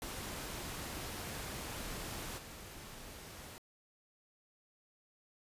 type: noise with level steps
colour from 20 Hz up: pink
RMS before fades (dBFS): -43 / -50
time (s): 0.02-3.58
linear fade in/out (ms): 0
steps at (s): 2.37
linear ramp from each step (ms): 20
effects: resampled to 32000 Hz